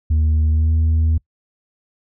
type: tone with pitch glide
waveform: sine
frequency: 77.78 to 79.92 Hz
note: D#2 to D#2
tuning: 0 to +47 cents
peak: -10 dBFS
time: 0.1-1.18 s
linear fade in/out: 10 ms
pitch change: +47 cents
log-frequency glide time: 0.52-0.71 s
effects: noise-tail reverb RT60 0.1 s tail -25 dB re dry + tanh soft clip ceiling -12 dBFS